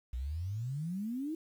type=exponential sweep; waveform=sine; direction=up; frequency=58.27 to 329.6 Hz; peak=-34 dBFS; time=0.13-1.35 s; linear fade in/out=5 ms; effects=10-bit